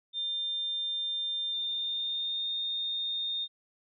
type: tone with pitch glide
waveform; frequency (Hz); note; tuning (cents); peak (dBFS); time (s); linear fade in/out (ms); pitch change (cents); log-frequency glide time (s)
sine; 3600 to 3657; A7 to A#7; +39 to -34; -30; 0.13-3.48; 50; +27; 1.48-2.5
effects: none